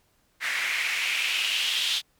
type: noise with band-pass filter sweep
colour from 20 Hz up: white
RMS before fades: -27 dBFS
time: 0.4-2.02 s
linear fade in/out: 50 ms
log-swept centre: 1900 to 3400 Hz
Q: 4
effects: pink hiss -67 dBFS RMS until 2.19 s